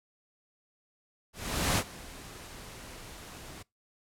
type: noise with ADSR envelope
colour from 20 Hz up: pink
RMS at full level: -26 dBFS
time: 1.33-3.63 s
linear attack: 440 ms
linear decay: 64 ms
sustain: -20 dB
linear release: 12 ms
effects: noise-tail reverb RT60 0.2 s tail -24 dB re dry + low-pass 12000 Hz 12 dB/octave